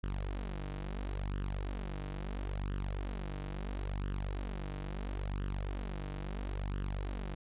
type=tone with flanger; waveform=sawtooth; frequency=48.51 Hz; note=G1; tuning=17 cents flat; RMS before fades=-38 dBFS; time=0.03-7.35 s; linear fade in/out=10 ms; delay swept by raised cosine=0.64 to 6.54 ms; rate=0.74 Hz; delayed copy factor=+0.65; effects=resampled to 8000 Hz